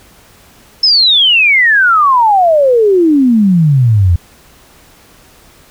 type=exponential sweep; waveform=sine; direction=down; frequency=5300 to 82.4 Hz; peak=-5 dBFS; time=0.83-4.16 s; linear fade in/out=5 ms; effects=pink hiss -43 dBFS RMS until 5.7 s